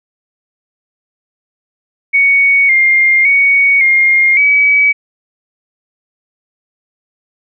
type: tone with pitch steps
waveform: sine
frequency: 2230 / 2114 / 2234 / 2126 / 2278 Hz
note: C#7 / C7 / C#7 / C7 / C#7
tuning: +10 / +17 / +13 / +27 / +47 cents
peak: -6 dBFS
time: 2.13-4.93 s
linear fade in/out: 20 ms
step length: 560 ms
effects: none